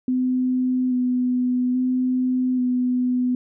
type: tone with vibrato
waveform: sine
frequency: 252.1 Hz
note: B3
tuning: 36 cents sharp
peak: -18 dBFS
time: 0.08-3.35 s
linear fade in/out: 2 ms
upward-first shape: square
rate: 0.6 Hz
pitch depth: 15 cents each way
effects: none